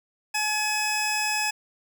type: tone pair together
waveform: 20% pulse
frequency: 850 / 2550 Hz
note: G#5 / D#7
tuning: +40 / +42 cents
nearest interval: octave + perfect fifth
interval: 1902 cents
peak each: -22 / -23 dBFS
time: 0.34-1.51 s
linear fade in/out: 10 ms
effects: none